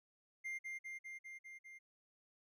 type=tone with echo; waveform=triangle; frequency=2100 Hz; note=C7; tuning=6 cents sharp; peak=-39 dBFS; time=0.44-0.59 s; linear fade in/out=20 ms; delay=200 ms; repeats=6; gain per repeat=-2 dB; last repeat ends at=1.79 s; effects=none